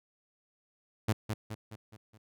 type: tone with echo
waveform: sawtooth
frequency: 108.5 Hz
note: A2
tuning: 24 cents flat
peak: -21 dBFS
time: 1.08-1.13 s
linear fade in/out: 10 ms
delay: 210 ms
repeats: 5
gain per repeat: -6 dB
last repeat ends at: 2.18 s
effects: none